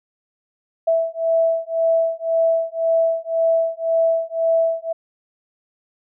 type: beating tone pair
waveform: sine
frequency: 657 / 658.9 Hz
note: E5 / E5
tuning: -6 / -1 cents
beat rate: 1.9 Hz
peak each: -19 dBFS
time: 0.87-4.93 s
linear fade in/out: 10 ms
effects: none